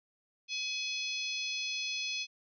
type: harmonic tone with a mistuned harmonic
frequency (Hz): 846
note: G#5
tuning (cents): +32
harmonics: 3 / 4 / 5 / 6 / 7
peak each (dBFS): -37 / -39 / -41 / -43 / -44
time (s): 0.48-2.27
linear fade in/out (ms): 50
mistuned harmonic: 7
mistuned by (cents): +29
effects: none